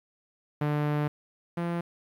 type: tone pair in turn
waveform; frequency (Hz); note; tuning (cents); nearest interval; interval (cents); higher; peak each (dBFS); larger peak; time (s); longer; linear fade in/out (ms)
sawtooth; 148.4 / 171.22; D3 / F3; +18 / -34; major second; 248; second; -21 / -24; first; 0.61-1.08 / 1.57-1.81; first; 5
effects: low-pass 2000 Hz 12 dB/octave + 10-bit